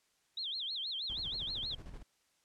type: tone with vibrato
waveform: sine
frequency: 3649 Hz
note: A#7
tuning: 38 cents flat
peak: -36 dBFS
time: 0.37-1.75 s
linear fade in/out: 5 ms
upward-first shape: sine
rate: 6.3 Hz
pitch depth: 280 cents each way
type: noise with tremolo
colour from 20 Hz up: brown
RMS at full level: -46 dBFS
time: 1.09-2.03 s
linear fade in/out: 10 ms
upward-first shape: square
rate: 13 Hz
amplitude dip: 55%
effects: white hiss -74 dBFS RMS until 2.44 s + low-pass 9000 Hz 12 dB/octave